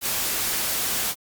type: noise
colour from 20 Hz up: white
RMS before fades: -25 dBFS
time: 0.01-1.15 s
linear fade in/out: 50 ms
effects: Opus 48 kbps